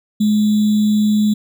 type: tone with sample-and-hold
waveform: sine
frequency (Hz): 211.4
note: G#3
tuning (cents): +31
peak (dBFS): -11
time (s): 0.2-1.34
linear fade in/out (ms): 10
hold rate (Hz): 3675
effects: none